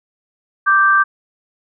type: tone pair together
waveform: sine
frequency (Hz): 1174.7 / 1568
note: D6 / G6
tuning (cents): 0 / 0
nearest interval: perfect fourth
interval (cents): 500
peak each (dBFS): -12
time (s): 0.66-1.04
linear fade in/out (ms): 20
effects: none